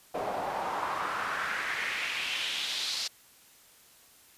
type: noise with band-pass filter sweep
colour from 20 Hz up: pink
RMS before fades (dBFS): -33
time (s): 0.14-3.08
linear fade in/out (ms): 10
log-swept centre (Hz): 620 to 4700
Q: 2.8
effects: white hiss -58 dBFS RMS until 4.37 s + resampled to 32000 Hz